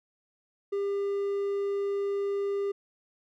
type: tone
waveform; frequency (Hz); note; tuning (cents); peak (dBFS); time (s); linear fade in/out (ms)
triangle; 400; G4; +35; -25; 0.72-2.72; 10
effects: none